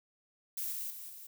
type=noise with level steps; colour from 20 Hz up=violet; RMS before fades=-37 / -39 / -46 / -49 dBFS; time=0.57-1.27 s; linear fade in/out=5 ms; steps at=0.72 / 0.9 / 1.09 s; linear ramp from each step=5 ms; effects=none